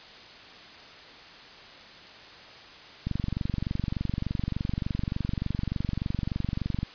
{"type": "click train", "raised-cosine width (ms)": 5, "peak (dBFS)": -16, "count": 89, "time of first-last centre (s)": [3.07, 6.831], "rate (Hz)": 23.4, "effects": ["white hiss -47 dBFS RMS until 6.94 s", "resampled to 11025 Hz"]}